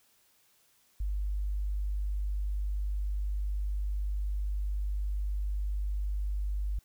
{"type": "tone", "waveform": "sine", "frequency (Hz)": 50, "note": "G1", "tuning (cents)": 35, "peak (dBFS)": -29, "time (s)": [1, 6.79], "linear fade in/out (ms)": 5, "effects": ["white hiss -67 dBFS RMS until 6.84 s"]}